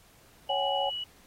sine tone, 2934 Hz, F#7, 15 cents flat, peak -32 dBFS, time 0.49-1.04 s, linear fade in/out 5 ms
sine chord, C# suspended fourth, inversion none, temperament equal with one note detuned, 554.4 / 757.3 / 830.6 Hz, C#5 / F#5 / G#5, 0 / +40 / 0 cents, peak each -31 dBFS, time 0.49-0.9 s, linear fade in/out 10 ms
effects pink hiss -59 dBFS RMS until 1.26 s + AAC 48 kbps

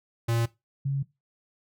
square / sine tone pair in turn, 116.1 / 138.07 Hz, A#2 / C#3, -7 / -7 cents, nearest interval minor third, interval 300 cents, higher second, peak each -24 / -24 dBFS, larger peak neither, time 0.28-0.46 / 0.85-1.03 s, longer neither, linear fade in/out 10 ms, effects noise-tail reverb RT60 0.2 s tail -18 dB re dry

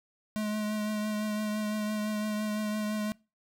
square tone with vibrato, 212.3 Hz, G#3, 38 cents sharp, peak -30 dBFS, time 0.36-3.12 s, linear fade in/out 0 ms, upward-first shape triangle, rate 5.9 Hz, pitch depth 23 cents each way, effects noise-tail reverb RT60 0.3 s tail -24 dB re dry

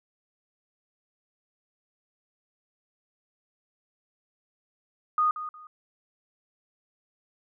sine tone with echo, 1235 Hz, D#6, 13 cents flat, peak -20 dBFS, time 5.18-5.31 s, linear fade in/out 2 ms, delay 180 ms, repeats 2, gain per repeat -12 dB, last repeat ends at 5.67 s, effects none

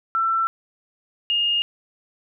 sine tone pair in turn, 1340 / 2839 Hz, E6 / F7, +28 / +28 cents, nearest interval octave + minor second, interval 1300 cents, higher second, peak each -18 dBFS, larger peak neither, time 0.15-0.47 / 1.3-1.62 s, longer neither, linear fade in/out 0 ms, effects none

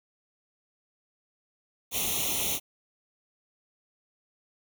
white noise with comb filter, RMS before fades -29 dBFS, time 1.91-2.6 s, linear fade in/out 50 ms, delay 0.31 ms, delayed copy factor +0.95, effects none

